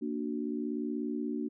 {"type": "chord", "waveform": "sine", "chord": "Bb augmented", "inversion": "none", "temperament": "equal", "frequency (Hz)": [233.1, 293.7, 370], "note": ["Bb3", "D4", "F#4"], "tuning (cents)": [0, 0, 0], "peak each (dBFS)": [-35, -35, -39], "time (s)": [0.01, 1.49], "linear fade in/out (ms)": 20, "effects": []}